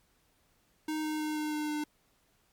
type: tone with pitch steps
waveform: square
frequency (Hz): 310 / 308 / 306.1 / 304.1 / 302.2 / 300.3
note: D#4 / D#4 / D#4 / D#4 / D4 / D4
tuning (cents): -6 / -17 / -28 / -40 / +50 / +39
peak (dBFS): -32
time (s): 0.88-1.84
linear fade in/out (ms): 5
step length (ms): 160
effects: pink hiss -70 dBFS RMS until 2.52 s + MP3 96 kbps

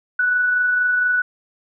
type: tone with amplitude modulation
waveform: sine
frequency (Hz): 1480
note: F#6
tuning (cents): 0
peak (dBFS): -14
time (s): 0.19-1.22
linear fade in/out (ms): 5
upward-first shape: sine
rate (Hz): 24.3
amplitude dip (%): 25
effects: none

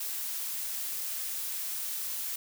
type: noise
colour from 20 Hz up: blue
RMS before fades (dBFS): -35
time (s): 0-2.36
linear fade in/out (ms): 5
effects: none

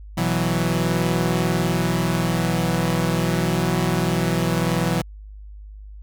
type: chord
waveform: sawtooth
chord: B suspended fourth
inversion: none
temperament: equal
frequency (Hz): 123.47 / 164.81 / 185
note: B2 / E3 / F#3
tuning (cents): 0 / 0 / 0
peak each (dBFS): -21 / -18 / -20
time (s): 0.17-5.02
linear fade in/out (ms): 10
effects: added 51 Hz sine -36 dBFS peak until 6.02 s

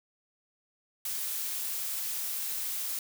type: noise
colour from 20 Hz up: blue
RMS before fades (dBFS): -34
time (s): 1.05-2.99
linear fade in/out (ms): 2
effects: none

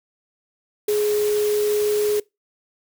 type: tone in noise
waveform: sine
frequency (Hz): 419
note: G#4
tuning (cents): +15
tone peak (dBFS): -17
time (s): 0.88-2.2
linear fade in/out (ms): 5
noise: white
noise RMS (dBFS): -32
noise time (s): 0.88-2.2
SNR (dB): +12
effects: noise-tail reverb RT60 0.2 s tail -23 dB re dry

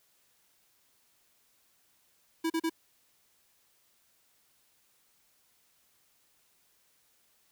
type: tone bursts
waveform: square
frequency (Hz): 326.4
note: E4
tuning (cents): -17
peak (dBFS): -28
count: 3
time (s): 2.44-2.697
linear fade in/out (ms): 10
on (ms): 61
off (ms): 37
effects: white hiss -69 dBFS RMS until 7.51 s

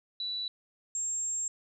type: tone pair in turn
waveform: sine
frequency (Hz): 3951 / 7500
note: B7 / A#8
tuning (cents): 0 / +10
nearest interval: major seventh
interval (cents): 1110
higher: second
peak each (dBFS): -32 / -30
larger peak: second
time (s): 0.2-0.48 / 0.95-1.48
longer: second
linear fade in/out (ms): 2
effects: none

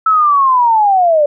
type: linear sweep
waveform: sine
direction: down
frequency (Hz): 1318.5 to 571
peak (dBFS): -7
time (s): 0.06-1.26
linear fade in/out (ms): 5
effects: none

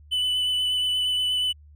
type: tone with vibrato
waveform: triangle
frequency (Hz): 2994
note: F#7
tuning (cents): +20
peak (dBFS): -20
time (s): 0.11-1.53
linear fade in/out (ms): 20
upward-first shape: sine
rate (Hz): 8.4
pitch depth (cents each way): 14
effects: added 74 Hz sine -47 dBFS peak until 1.75 s

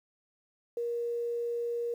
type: tone with quantisation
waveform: sine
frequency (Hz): 472.6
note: A#4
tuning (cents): +24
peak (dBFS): -30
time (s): 0.77-1.94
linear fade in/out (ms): 2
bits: 10
effects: none

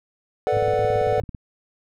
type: chord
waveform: triangle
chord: B minor seventh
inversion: third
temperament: equal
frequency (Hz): 440 / 493.9 / 587.3 / 740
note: A4 / B4 / D5 / F#5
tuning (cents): 0 / 0 / 0 / 0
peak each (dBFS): -22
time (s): 0.47-1.2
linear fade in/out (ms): 0
type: tone with tremolo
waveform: triangle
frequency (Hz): 104.9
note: G#2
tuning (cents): +18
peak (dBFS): -25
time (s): 0.52-1.22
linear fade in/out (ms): 10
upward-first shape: sine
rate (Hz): 7.4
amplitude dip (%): 60
type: click train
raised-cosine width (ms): 5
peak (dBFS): -22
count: 15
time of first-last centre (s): 0.57-1.348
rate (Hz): 18
effects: none

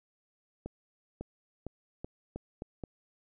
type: accelerating click train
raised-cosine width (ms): 2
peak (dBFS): -25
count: 7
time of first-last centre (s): 0.66-2.838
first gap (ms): 550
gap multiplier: 0.83
effects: none

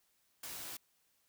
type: noise with comb filter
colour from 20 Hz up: white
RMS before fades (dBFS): -45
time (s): 0.43-0.77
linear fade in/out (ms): 5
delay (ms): 16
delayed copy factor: +0.75
effects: white hiss -75 dBFS RMS until 1.28 s

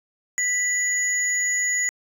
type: tone pair together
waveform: sine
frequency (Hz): 1975.5 / 6847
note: B6 / A8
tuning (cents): 0 / -48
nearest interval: octave + minor seventh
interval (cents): 2152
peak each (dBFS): -22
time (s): 0.38-1.89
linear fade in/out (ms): 0
effects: tanh soft clip ceiling -14 dBFS

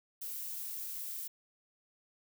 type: noise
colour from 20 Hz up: violet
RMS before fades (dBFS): -41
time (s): 0.21-1.28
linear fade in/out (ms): 10
effects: none

